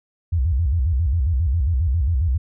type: tone with vibrato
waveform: sine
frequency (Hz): 73.8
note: D2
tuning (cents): +9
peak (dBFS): -16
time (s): 0.32-2.38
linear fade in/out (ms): 10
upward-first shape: square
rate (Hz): 7.4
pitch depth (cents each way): 250
effects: none